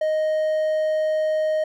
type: tone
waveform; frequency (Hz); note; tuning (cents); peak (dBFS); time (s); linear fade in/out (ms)
triangle; 622.3; D#5; 0; -17; 0.01-1.64; 5
effects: none